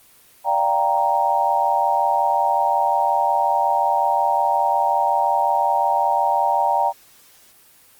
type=chord; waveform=sine; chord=G minor seventh; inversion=second; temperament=equal; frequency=587.3 / 698.5 / 784 / 932.3 Hz; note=D5 / F5 / G5 / Bb5; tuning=0 / 0 / 0 / 0 cents; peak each=-25 / -24 / -20 / -19 dBFS; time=0.44-6.93 s; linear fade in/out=50 ms; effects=white hiss -51 dBFS RMS until 7.99 s + Opus 24 kbps